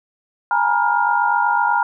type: tone cluster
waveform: sine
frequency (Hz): 827 / 920 / 968 / 1411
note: G#5 / A#5 / B5 / F6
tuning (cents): -8 / -23 / -35 / +17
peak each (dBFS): -20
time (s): 0.51-1.83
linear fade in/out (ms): 2
effects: none